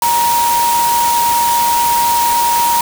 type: tone in noise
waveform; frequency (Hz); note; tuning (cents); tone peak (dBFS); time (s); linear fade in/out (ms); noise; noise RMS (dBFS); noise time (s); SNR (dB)
sine; 944; A#5; +22; -11; 0.02-2.81; 2; white; -19; 0.02-2.81; +5
effects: none